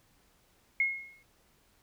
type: tone with exponential decay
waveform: sine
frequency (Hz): 2161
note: C#7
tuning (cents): -45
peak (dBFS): -22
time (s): 0.8-1.23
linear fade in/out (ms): 2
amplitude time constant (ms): 92
effects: pink hiss -67 dBFS RMS until 1.82 s